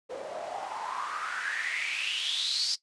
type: noise with band-pass filter sweep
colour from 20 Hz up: white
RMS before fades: -33 dBFS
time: 0.09-2.76 s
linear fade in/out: 20 ms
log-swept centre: 490 to 5000 Hz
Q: 6.9
effects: noise-tail reverb RT60 0.1 s tail -17 dB re dry + resampled to 22050 Hz